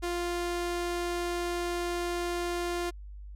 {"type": "tone", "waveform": "sawtooth", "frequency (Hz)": 349.2, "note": "F4", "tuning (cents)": 0, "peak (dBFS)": -26, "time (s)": [0.02, 2.91], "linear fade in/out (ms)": 20, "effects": ["added 50 Hz sine -41 dBFS peak until 3.35 s", "low-pass 12000 Hz 12 dB/octave"]}